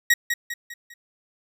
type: tone with echo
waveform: 40% pulse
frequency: 1900 Hz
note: A#6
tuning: 33 cents sharp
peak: -13 dBFS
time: 0.1-0.14 s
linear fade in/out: 5 ms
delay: 200 ms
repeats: 4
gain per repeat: -7 dB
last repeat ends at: 0.94 s
effects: none